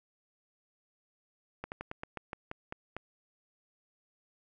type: slowing click train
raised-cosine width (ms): 0.5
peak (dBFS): -23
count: 10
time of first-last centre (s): 1.64-2.966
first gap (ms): 79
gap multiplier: 1.15
effects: none